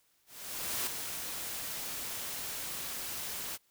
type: noise with ADSR envelope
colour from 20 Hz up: white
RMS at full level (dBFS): -33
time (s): 0.26-3.58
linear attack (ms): 610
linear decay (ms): 3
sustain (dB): -6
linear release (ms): 33
effects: white hiss -71 dBFS RMS until 3.7 s